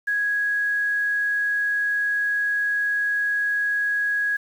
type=tone with quantisation; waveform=sine; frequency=1661.2 Hz; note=G#6; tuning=in tune; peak=-20 dBFS; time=0.07-4.37 s; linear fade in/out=10 ms; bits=8; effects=none